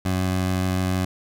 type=tone with vibrato; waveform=20% pulse; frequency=92.7 Hz; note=F#2; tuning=4 cents sharp; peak=-16 dBFS; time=0.05-1.05 s; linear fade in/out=5 ms; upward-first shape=sine; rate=7 Hz; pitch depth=10 cents each way; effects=none